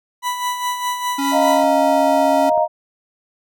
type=tone with tremolo; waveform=40% pulse; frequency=987.8 Hz; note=B5; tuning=in tune; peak=-17 dBFS; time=0.22-1.65 s; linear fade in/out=50 ms; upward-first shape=sine; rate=4.9 Hz; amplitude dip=55%
type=tone; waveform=square; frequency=277.2 Hz; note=C#4; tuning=in tune; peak=-20 dBFS; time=1.18-2.5 s; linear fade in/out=10 ms
type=chord; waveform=sine; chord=Eb suspended second; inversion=none; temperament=equal; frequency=622.3 / 698.5 / 932.3 Hz; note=Eb5 / F5 / Bb5; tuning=0 / 0 / 0 cents; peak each=-16 / -18 / -19 dBFS; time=1.31-2.68 s; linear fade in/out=50 ms
type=clicks; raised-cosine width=1 ms; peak=-24 / -27 / -21 dBFS; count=3; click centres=1.639 / 2.52 / 2.577 s
effects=none